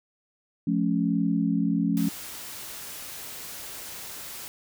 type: chord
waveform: sine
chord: F augmented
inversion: none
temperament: equal with one note detuned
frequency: 174.61 / 215.2 / 277.2 Hz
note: F3 / A3 / C#4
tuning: 0 / -38 / 0 cents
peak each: -26 dBFS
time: 0.67-2.09 s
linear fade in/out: 5 ms
type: noise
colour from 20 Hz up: white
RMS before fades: -39 dBFS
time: 1.97-4.48 s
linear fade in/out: 0 ms
effects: none